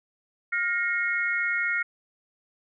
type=tone cluster; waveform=sine; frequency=1414 / 1866 / 2170 Hz; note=F6 / A#6 / C#7; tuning=+21 / +1 / -37 cents; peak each=-28 dBFS; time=0.52-1.83 s; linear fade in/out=10 ms; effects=none